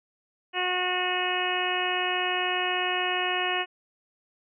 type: harmonic tone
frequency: 363.5 Hz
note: F#4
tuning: 31 cents flat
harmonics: 1 / 2 / 3 / 4 / 5 / 6 / 7 / 8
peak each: -33 / -31 / -34 / -37 / -32 / -37 / -32 / -31 dBFS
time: 0.53-3.66 s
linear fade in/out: 50 ms
effects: none